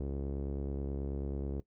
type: tone with low-pass filter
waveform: sawtooth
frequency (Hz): 69.3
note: C#2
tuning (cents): 0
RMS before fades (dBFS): -37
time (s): 0-1.6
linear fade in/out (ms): 0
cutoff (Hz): 410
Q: 2.1
effects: noise-tail reverb RT60 0.1 s tail -17 dB re dry